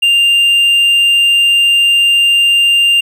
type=tone; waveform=triangle; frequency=2794 Hz; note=F7; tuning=in tune; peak=-5 dBFS; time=0.02-3.01 s; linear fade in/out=10 ms; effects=none